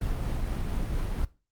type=noise with tremolo; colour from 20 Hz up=brown; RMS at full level=-28 dBFS; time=0.01-1.25 s; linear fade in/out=5 ms; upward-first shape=triangle; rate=4.3 Hz; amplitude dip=25%; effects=noise-tail reverb RT60 0.3 s tail -18 dB re dry + Opus 32 kbps